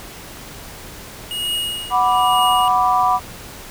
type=tone with tremolo; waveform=square; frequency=2875 Hz; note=F7; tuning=50 cents sharp; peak=-19 dBFS; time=1.31-2.68 s; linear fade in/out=0 ms; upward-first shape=triangle; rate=1.1 Hz; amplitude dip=100%
type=chord; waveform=sine; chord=B minor; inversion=second; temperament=equal; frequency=740 / 987.8 / 1174.7 Hz; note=F#5 / B5 / D6; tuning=0 / 0 / 0 cents; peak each=-17 / -17 / -18 dBFS; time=1.9-3.2 s; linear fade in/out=50 ms
effects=pink hiss -36 dBFS RMS until 3.7 s